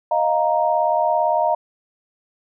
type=chord; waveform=sine; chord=Eb suspended second; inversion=none; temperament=just; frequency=622.3 / 700 / 933.4 Hz; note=Eb5 / F5 / Bb5; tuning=0 / +4 / +2 cents; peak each=-20 dBFS; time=0.11-1.55 s; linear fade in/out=5 ms; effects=none